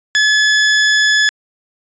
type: tone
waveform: sawtooth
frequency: 1713 Hz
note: A6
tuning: 47 cents flat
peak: -6 dBFS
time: 0.15-1.29 s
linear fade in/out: 0 ms
effects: resampled to 16000 Hz